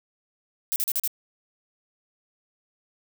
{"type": "noise bursts", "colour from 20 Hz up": "violet", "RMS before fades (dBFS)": -25, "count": 5, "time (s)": [0.72, 1.076], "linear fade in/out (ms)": 0, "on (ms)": 40, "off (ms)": 39, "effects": []}